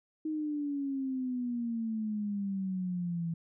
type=exponential sweep; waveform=sine; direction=down; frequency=314.5 to 164.81 Hz; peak=-31 dBFS; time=0.25-3.34 s; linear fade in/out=5 ms; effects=none